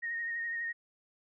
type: tone with vibrato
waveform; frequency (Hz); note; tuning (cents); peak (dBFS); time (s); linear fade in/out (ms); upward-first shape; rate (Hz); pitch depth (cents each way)
sine; 1859; A#6; -5; -33; 0.02-0.73; 20; sine; 12; 24
effects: none